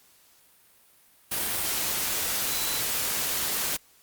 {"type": "tone in noise", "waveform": "sine", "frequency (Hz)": 4003, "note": "B7", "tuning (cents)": 23, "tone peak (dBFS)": -36, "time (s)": [2.49, 2.81], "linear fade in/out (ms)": 10, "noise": "white", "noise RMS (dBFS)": -28, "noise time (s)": [1.31, 3.77], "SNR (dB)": -11, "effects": ["white hiss -59 dBFS RMS until 4.02 s", "Opus 48 kbps"]}